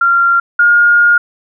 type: tone pair in turn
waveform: sine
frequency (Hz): 1383 / 1422.7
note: F6 / F6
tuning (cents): -17 / +32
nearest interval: unison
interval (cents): 49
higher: second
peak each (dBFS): -7 / -5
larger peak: second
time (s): 0.01-0.4 / 0.59-1.18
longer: second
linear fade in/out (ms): 5
effects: none